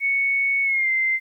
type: tone with pitch glide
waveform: sine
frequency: 2217 to 2081 Hz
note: C#7 to C7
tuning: 0 to -10 cents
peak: -18 dBFS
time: 0-1.2 s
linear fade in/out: 50 ms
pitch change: -110 cents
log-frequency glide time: 0.63-0.9 s
effects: 10-bit